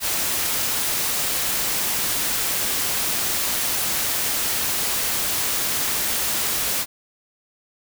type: noise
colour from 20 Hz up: white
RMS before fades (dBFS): -23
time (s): 0-6.86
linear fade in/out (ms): 50
effects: none